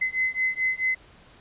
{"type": "beating tone pair", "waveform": "sine", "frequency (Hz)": [2041, 2045.6], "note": ["C7", "C7"], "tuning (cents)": [-44, -40], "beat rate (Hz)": 4.6, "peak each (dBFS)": [-26, -26], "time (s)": [0.01, 0.95], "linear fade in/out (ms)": 10, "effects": ["pink hiss -53 dBFS RMS until 1.4 s", "resampled to 8000 Hz"]}